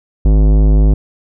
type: tone with tanh clipping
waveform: sine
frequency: 51.91 Hz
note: G#1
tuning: in tune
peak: -8 dBFS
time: 0.25-0.94 s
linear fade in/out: 5 ms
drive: 17 dB
effects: none